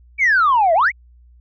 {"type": "exponential two-way sweep", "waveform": "sine", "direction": "down then up", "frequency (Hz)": [2349, 629, 2349], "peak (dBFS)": -10, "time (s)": [0.18, 0.92], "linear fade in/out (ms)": 50, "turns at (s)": 0.74, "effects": ["tanh soft clip ceiling -8 dBFS", "added 60 Hz sine -45 dBFS peak until 1.4 s"]}